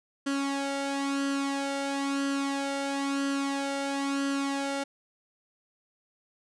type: tone with flanger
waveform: sawtooth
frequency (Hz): 277.2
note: C#4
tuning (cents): 0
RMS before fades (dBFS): -30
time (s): 0.26-4.84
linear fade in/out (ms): 10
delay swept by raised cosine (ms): 0.65 to 1.42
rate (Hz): 1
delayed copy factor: +0.65
effects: resampled to 22050 Hz